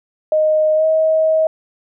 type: tone with pitch glide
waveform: sine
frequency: 620 to 634.5 Hz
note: D#5 to D#5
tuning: -6 to +34 cents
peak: -11 dBFS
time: 0.32-1.47 s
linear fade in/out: 2 ms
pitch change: +40 cents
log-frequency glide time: 0.75-0.85 s
effects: none